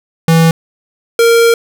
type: tone pair in turn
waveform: square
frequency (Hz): 164 / 463.9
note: E3 / A#4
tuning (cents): -9 / -8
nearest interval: octave + tritone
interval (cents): 1801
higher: second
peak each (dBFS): -6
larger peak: neither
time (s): 0.28-0.51 / 1.19-1.54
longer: second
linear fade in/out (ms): 2
effects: none